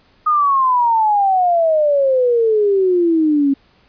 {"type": "exponential sweep", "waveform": "sine", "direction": "down", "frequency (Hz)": [1247, 271.9], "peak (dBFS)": -11, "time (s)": [0.26, 3.54], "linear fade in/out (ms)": 10, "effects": ["pink hiss -54 dBFS RMS until 3.88 s", "resampled to 11025 Hz"]}